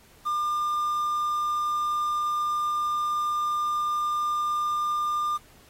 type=tone with quantisation; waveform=triangle; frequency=1200 Hz; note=D6; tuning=37 cents sharp; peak=-22 dBFS; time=0.25-5.38 s; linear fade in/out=20 ms; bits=8; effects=pink hiss -56 dBFS RMS until 5.69 s + AAC 48 kbps